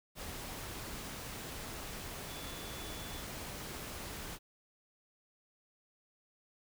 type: tone in noise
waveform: sine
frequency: 3453 Hz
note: A7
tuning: 33 cents flat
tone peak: -52 dBFS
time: 2.27-3.24 s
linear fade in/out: 50 ms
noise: pink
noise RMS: -44 dBFS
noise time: 0.15-4.39 s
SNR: -11 dB
effects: none